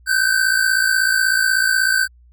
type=tone pair together; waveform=square; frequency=1511.7 / 1568 Hz; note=F#6 / G6; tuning=+37 / 0 cents; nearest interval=minor second; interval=63 cents; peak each=-18 dBFS; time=0.06-2.08 s; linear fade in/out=50 ms; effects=added 60 Hz sine -46 dBFS peak until 2.32 s